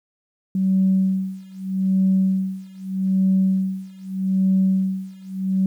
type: tone with tremolo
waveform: sine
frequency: 190 Hz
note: F#3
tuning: 46 cents sharp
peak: -13 dBFS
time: 0.55-5.66 s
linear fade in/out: 2 ms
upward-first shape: sine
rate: 0.81 Hz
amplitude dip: 95%
effects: tanh soft clip ceiling -9 dBFS + 9-bit